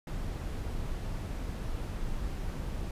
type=noise; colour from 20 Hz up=brown; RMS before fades=-35 dBFS; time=0.07-2.91 s; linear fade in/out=2 ms; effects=resampled to 32000 Hz